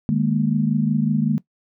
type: chord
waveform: sine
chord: D# suspended fourth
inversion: none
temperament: equal with one note detuned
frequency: 152.98 / 207.7 / 233.1 Hz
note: D#3 / G#3 / A#3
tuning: -29 / 0 / 0 cents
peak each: -21 dBFS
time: 0.09-1.38 s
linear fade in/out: 0 ms
effects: noise-tail reverb RT60 0.1 s tail -18 dB re dry